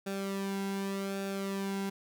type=tone with flanger; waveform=sawtooth; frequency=196 Hz; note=G3; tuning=in tune; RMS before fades=-35 dBFS; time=0.06-1.9 s; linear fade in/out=10 ms; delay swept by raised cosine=0.97 to 1.66 ms; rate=0.86 Hz; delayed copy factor=-0.65; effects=none